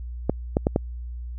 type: clicks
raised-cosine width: 2 ms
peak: -6 dBFS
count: 4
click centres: 0.296 / 0.569 / 0.669 / 0.761 s
effects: added 60 Hz sine -31 dBFS peak until 1.38 s